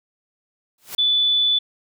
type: noise with exponential growth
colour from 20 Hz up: white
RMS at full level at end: -28 dBFS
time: 0.78-0.95 s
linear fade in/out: 2 ms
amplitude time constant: 36 ms
type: tone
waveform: sine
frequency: 3479 Hz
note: A7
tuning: 20 cents flat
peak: -15 dBFS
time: 0.98-1.59 s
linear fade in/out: 10 ms
effects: none